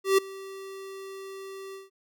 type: tone with ADSR envelope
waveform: square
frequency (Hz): 387.6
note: G4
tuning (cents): -20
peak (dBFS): -17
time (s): 0.04-1.9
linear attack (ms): 140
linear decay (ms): 8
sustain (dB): -22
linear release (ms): 160
effects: none